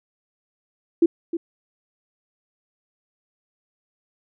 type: tone with echo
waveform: sine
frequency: 336 Hz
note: E4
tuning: 33 cents sharp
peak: -11 dBFS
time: 1.02-1.06 s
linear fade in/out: 5 ms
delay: 310 ms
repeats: 1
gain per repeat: -11 dB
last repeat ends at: 1.37 s
effects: none